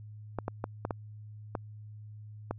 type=clicks; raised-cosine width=1 ms; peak=-18 dBFS; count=7; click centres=0.387 / 0.481 / 0.641 / 0.851 / 0.908 / 1.552 / 2.51 s; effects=added 106 Hz sine -44 dBFS peak until 2.58 s